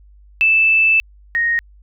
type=tone pair in turn; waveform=sine; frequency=2637 / 1865.4 Hz; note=E7 / A#6; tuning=0 / +1 cents; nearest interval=tritone; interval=599 cents; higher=first; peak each=-10 / -14 dBFS; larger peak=first; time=0.41-1 / 1.35-1.59 s; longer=first; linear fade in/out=0 ms; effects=added 50 Hz sine -43 dBFS peak until 1.82 s